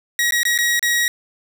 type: tone with dropouts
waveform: sawtooth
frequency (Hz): 1902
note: A#6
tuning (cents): +34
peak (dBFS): -12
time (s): 0.19-1.08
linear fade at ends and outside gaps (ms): 1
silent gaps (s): 0.308-0.322 / 0.432-0.452 / 0.578-0.587 / 0.794-0.827
effects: none